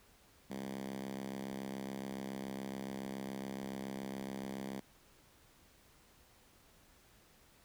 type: tone with high-pass filter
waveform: 5% pulse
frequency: 67.1 Hz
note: C2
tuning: 44 cents sharp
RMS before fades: -43 dBFS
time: 0.5-4.8 s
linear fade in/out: 5 ms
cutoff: 190 Hz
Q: 3.2
effects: pink hiss -65 dBFS RMS until 7.64 s